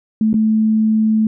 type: tone with dropouts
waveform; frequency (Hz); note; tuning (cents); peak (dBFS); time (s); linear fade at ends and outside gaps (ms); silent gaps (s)
sine; 218.3; A3; -13; -11; 0.21-1.27; 2; 0.331-0.341
effects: none